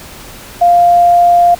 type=tone; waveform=sine; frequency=698.5 Hz; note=F5; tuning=in tune; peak=-4 dBFS; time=0.61-1.55 s; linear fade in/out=10 ms; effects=pink hiss -32 dBFS RMS until 1.59 s